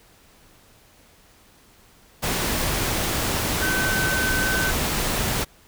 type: tone in noise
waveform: sine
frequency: 1527 Hz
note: G6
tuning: 46 cents flat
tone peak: -23 dBFS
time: 3.61-4.72 s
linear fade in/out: 20 ms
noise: pink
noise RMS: -24 dBFS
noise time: 2.22-5.45 s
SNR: -2 dB
effects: pink hiss -54 dBFS RMS until 5.67 s